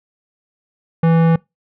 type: tone with tanh clipping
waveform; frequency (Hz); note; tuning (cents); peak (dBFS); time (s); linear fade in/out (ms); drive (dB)
sine; 164.81; E3; 0; -12; 1.03-1.36; 5; 18
effects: noise-tail reverb RT60 0.2 s tail -24 dB re dry